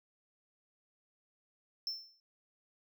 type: tone with exponential decay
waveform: triangle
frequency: 5340 Hz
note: E8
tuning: 22 cents sharp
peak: -31 dBFS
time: 1.87-2.2 s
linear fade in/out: 1 ms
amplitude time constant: 71 ms
effects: none